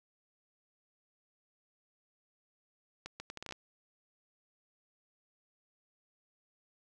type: accelerating click train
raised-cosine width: 0.2 ms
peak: -25 dBFS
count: 9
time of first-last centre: 3.06-3.524 s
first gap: 140 ms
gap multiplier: 0.72
effects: none